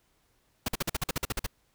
pink noise bursts, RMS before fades -29 dBFS, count 12, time 0.66-1.465 s, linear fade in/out 5 ms, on 24 ms, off 47 ms, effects pink hiss -70 dBFS RMS until 1.74 s

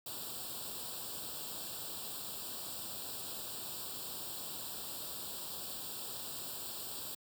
white noise with comb filter, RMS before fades -43 dBFS, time 0.06-7.15 s, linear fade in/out 5 ms, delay 0.24 ms, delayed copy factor +0.9, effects high-pass 80 Hz 12 dB/octave

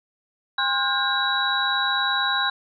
sine tone cluster, 806 / 1058 / 1432 / 1601 / 3892 Hz, G5 / C6 / F6 / G6 / B7, +48 / +19 / +43 / +36 / -26 cents, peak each -29 / -27 / -28 / -26 / -24 dBFS, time 0.58-2.5 s, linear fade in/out 5 ms, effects none

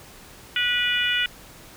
harmonic tone with a mistuned harmonic, 488.3 Hz, B4, 20 cents flat, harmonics 3 / 4 / 5 / 6 / 7, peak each -26 / -28 / -27 / -24 / -31 dBFS, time 0.56-1.26 s, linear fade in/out 2 ms, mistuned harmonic 7, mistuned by +15 cents, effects pink hiss -46 dBFS RMS until 1.76 s

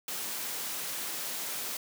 white high-pass noise, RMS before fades -36 dBFS, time 0.08-1.77 s, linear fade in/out 2 ms, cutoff 170 Hz, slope 12 dB/octave, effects none

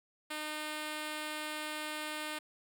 5% pulse tone, 305.2 Hz, D#4, 33 cents flat, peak -26 dBFS, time 0.3-2.39 s, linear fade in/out 10 ms, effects none

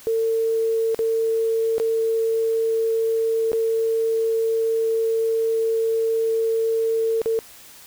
sine tone with dropouts, 450.7 Hz, A4, 42 cents sharp, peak -18 dBFS, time 0.07-7.39 s, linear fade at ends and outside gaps 0 ms, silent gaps 0.946-0.991 / 1.782-1.799 / 3.518-3.531 / 7.217-7.259 s, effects white hiss -45 dBFS RMS until 7.86 s

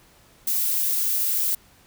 violet noise, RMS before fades -23 dBFS, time 0.47-1.55 s, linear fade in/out 5 ms, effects pink hiss -55 dBFS RMS until 1.86 s

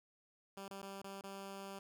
10% pulse tone with dropouts, 196 Hz, G3, in tune, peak -38 dBFS, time 0.57-1.79 s, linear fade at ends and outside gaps 2 ms, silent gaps 0.681-0.709 / 0.817-0.828 / 1.018-1.043 / 1.211-1.238 s, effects none

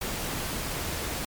pink noise, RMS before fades -32 dBFS, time 0.01-1.25 s, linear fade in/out 5 ms, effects MP3 96 kbps

